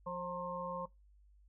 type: harmonic tone with a mistuned harmonic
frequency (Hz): 177.3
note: F3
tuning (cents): +26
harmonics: 1 / 3 / 5 / 6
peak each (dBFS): -46 / -42 / -45 / -42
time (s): 0.06-0.86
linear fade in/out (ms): 10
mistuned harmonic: 5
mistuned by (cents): +50
effects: noise-tail reverb RT60 0.2 s tail -21 dB re dry + added 50 Hz sine -61 dBFS peak until 1.48 s